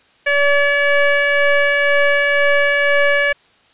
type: tone with frequency modulation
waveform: sine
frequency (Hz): 1143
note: D6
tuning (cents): -47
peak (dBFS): -11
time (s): 0.26-3.33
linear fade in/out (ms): 10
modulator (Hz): 571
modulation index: 2.1
effects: white hiss -53 dBFS RMS until 3.73 s + resampled to 8000 Hz